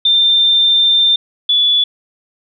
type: tone pair in turn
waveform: sine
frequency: 3587 / 3440 Hz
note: A7 / A7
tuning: +33 / -40 cents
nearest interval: minor second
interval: 73 cents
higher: first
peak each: -8 / -9 dBFS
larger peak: first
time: 0.05-1.16 / 1.49-1.84 s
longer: first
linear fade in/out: 5 ms
effects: none